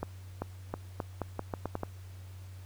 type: accelerating click train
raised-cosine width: 1 ms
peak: -19 dBFS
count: 10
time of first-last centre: 0.03-1.833 s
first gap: 390 ms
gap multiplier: 0.82
effects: added 93 Hz sine -44 dBFS peak until 2.65 s + pink hiss -59 dBFS RMS until 2.65 s